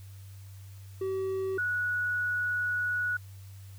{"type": "tone pair in turn", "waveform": ["triangle", "sine"], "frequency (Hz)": [382.1, 1465.3], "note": ["G4", "F#6"], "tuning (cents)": [-44, -17], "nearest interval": "octave + major seventh", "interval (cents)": 2327, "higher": "second", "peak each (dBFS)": -27, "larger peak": "neither", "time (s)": [[1.01, 1.58], [1.58, 3.17]], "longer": "second", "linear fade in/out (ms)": 5, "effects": ["added 97 Hz sine -44 dBFS peak until 3.78 s", "white hiss -59 dBFS RMS until 3.78 s"]}